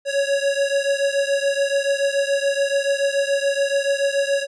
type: beating tone pair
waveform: square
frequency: 554.4 / 561.4 Hz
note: C#5 / C#5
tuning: 0 / +22 cents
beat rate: 7 Hz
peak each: -21 / -23 dBFS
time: 0.05-4.47 s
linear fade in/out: 50 ms
effects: resampled to 22050 Hz